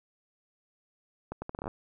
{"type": "accelerating click train", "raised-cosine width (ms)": 1, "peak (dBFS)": -22, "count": 10, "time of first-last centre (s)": [1.32, 1.679], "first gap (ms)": 100, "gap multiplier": 0.74, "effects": []}